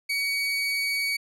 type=tone; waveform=30% pulse; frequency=2254 Hz; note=C#7; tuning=28 cents sharp; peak=-22 dBFS; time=0.09-1.17 s; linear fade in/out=10 ms; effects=low-pass 12000 Hz 12 dB/octave